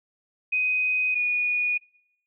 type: tone pair in turn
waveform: sine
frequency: 2505 / 2458 Hz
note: D#7 / D#7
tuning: +11 / -22 cents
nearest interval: unison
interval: 33 cents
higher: first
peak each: -21 dBFS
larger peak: neither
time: 0.52-1.15 / 1.15-1.78 s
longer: neither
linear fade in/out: 10 ms
effects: noise-tail reverb RT60 0.8 s tail -25 dB re dry